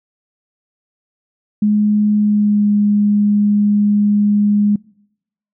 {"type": "tone with pitch glide", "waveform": "sine", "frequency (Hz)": [209.5, 206.5], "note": ["G#3", "G#3"], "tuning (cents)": [15, -10], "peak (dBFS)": -10, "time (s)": [1.62, 4.76], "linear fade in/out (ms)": 5, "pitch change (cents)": -25, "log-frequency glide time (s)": [2.16, 2.69], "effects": ["noise-tail reverb RT60 0.8 s tail -25 dB re dry"]}